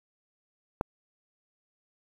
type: click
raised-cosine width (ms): 1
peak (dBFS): -13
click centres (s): 0.811
effects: 8-bit